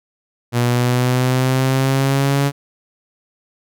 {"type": "exponential sweep", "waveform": "sawtooth", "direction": "up", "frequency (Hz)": [120, 141.3], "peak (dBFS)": -10, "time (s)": [0.52, 2.52], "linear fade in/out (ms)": 50, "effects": []}